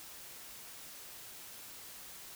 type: silence
effects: white hiss -50 dBFS RMS until 2.35 s